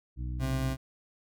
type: harmonic tone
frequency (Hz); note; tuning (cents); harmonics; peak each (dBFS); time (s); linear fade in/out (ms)
61.74; B1; 0; 1 / 2 / 3 / 4 / 5; -33 / -38 / -49 / -51 / -48; 0.16-0.77; 50
type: tone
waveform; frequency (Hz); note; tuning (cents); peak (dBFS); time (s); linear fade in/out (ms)
30% pulse; 132.1; C3; +17; -27; 0.39-0.77; 50
effects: none